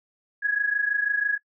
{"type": "tone pair together", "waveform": "sine", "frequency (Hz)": [1661.2, 1687.3], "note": ["G#6", "G#6"], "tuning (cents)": [0, 27], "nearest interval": "unison", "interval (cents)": 27, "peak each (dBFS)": [-23, -26], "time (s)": [0.42, 1.38], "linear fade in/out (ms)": 20, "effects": ["noise-tail reverb RT60 0.1 s tail -21 dB re dry"]}